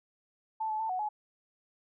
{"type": "tone with pitch steps", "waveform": "sine", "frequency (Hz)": [880, 863, 887, 739, 846], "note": ["A5", "A5", "A5", "F#5", "G#5"], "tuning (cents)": [0, -34, 14, -2, 32], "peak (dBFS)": -30, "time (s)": [0.6, 1.09], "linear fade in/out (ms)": 10, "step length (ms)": 98, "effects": []}